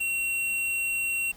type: tone with tanh clipping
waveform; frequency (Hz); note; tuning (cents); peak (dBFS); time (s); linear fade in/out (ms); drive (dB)
sine; 2735; F7; -37; -27; 0-1.32; 10; 16
effects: pink hiss -52 dBFS RMS until 1.36 s